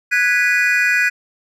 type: chord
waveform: triangle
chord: G# minor seventh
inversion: third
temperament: equal with one note detuned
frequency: 1480 / 1661.2 / 1975.5 / 2458 Hz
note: F#6 / G#6 / B6 / D#7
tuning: 0 / 0 / 0 / -22 cents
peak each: -17 dBFS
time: 0.11-1.1 s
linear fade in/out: 20 ms
effects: none